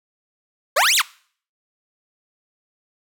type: exponential two-way sweep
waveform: 20% pulse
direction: up then down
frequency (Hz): 493.9 to 4186 to 860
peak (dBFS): -9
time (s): 0.76-1.02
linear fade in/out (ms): 10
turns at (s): 0.96
effects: noise-tail reverb RT60 0.5 s tail -22 dB re dry